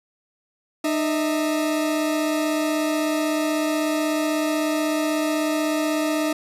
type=tone pair together; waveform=40% pulse; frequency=304.4 / 645 Hz; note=D#4 / E5; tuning=-38 / -38 cents; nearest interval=octave + minor second; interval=1300 cents; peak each=-21 / -25 dBFS; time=0.84-6.33 s; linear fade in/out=5 ms; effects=resampled to 32000 Hz + 9-bit